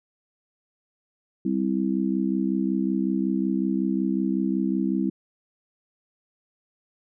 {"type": "harmonic tone", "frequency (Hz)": 65.41, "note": "C2", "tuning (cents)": 0, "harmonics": [3, 4, 5], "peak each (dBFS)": [-25, -26, -27], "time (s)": [1.45, 5.1], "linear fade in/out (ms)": 5, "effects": []}